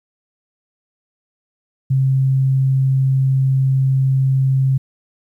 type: tone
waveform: sine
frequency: 133.4 Hz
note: C3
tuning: 34 cents sharp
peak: -12 dBFS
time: 1.9-4.78 s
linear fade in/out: 10 ms
effects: 9-bit